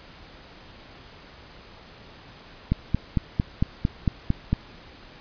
click train, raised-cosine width 5 ms, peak -8 dBFS, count 9, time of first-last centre 2.72-4.53 s, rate 4.42 Hz, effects pink hiss -47 dBFS RMS until 5.2 s + resampled to 11025 Hz

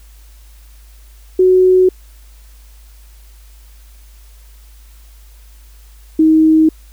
sine tone pair in turn, 370 / 315.8 Hz, F#4 / D#4, 0 / +26 cents, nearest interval minor third, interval 274 cents, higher first, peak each -6 dBFS, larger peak neither, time 1.39-1.89 / 6.19-6.69 s, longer neither, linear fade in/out 5 ms, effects added 52 Hz sine -38 dBFS peak until 6.92 s + white hiss -50 dBFS RMS until 6.92 s

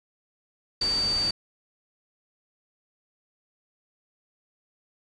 sine tone in noise, 4614 Hz, D8, 31 cents flat, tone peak -23 dBFS, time 0.81-1.31 s, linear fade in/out 5 ms, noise pink, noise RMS -35 dBFS, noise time 0.81-1.31 s, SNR +9 dB, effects resampled to 22050 Hz

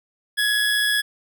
25% pulse tone with amplitude modulation, 1682 Hz, G#6, 22 cents sharp, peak -13 dBFS, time 0.37-1.02 s, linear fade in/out 20 ms, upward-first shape sine, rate 116 Hz, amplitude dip 30%, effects none

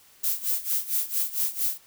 violet noise with tremolo, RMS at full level -24 dBFS, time 0.23-1.78 s, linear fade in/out 10 ms, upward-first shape sine, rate 4.4 Hz, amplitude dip 85%, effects white hiss -56 dBFS RMS until 1.86 s

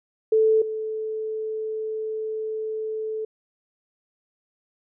sine tone pair in turn, 439.1 / 436.6 Hz, A4 / A4, -4 / -13 cents, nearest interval unison, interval 9 cents, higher first, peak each -15 / -26 dBFS, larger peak first, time 0.32-0.62 / 0.62-3.25 s, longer second, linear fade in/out 5 ms, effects none

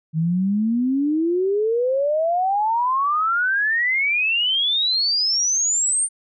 sine exponential sweep, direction up, 154.7 to 9040 Hz, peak -17 dBFS, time 0.13-6.09 s, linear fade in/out 50 ms, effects none

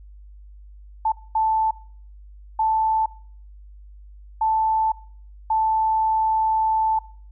sine tone bursts at uneven times, 880 Hz, A5, in tune, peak -17 dBFS, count 5, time 1.05-1.12 / 1.35-1.71 / 2.59-3.06 / 4.41-4.92 / 5.5-6.99 s, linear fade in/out 5 ms, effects noise-tail reverb RT60 0.5 s tail -21 dB re dry + added 50 Hz sine -41 dBFS peak until 7.31 s

